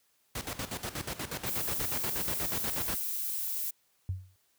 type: noise with tremolo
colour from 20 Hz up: pink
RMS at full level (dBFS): -35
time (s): 0.35-2.96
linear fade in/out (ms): 5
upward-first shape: square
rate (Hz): 8.3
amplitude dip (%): 75
type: noise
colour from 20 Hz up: violet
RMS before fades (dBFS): -34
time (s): 1.46-3.71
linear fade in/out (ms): 10
type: tone with exponential decay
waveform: sine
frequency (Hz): 93.1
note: F#2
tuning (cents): +11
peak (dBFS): -26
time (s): 4.09-4.36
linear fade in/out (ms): 0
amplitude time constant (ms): 57
effects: white hiss -71 dBFS RMS until 4.58 s + high-pass 60 Hz 12 dB/octave